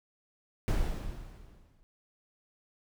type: noise with exponential decay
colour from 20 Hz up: brown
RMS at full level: -25 dBFS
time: 0.68-1.83 s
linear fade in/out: 0 ms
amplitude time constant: 250 ms
effects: none